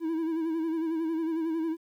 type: tone with vibrato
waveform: triangle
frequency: 324.5 Hz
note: E4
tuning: 27 cents flat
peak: -25 dBFS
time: 0-1.77 s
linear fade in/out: 50 ms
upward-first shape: sine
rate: 11 Hz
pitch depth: 55 cents each way
effects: 11-bit